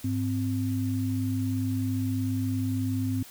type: tone pair together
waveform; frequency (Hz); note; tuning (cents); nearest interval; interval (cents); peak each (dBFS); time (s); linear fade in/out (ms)
sine; 103 / 260; G#2 / C4; -14 / -11; octave + major third; 1603; -28; 0.04-3.23; 5
effects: white hiss -48 dBFS RMS until 3.3 s